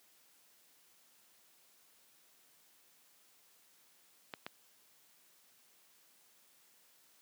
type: clicks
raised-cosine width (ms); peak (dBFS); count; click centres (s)
0.3; -25; 2; 4.338 / 4.465
effects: white hiss -67 dBFS RMS until 7.21 s + high-pass 150 Hz 12 dB/octave